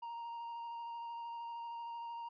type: tone with vibrato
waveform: triangle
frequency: 934 Hz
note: A#5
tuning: 3 cents sharp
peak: -40 dBFS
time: 0.02-2.29 s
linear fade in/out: 10 ms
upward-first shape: square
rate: 13 Hz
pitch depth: 10 cents each way
effects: resampled to 11025 Hz